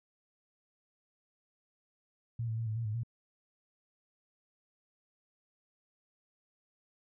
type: tone with pitch steps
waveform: sine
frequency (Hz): 116.5 / 111.7 / 114.5 / 108.7 / 115.8 / 106.5 / 117.2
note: A#2 / A2 / A#2 / A2 / A#2 / G#2 / A#2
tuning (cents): -1 / +27 / -31 / -21 / -11 / +44 / +10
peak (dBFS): -32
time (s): 2.39-3.034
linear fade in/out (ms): 5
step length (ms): 92
effects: none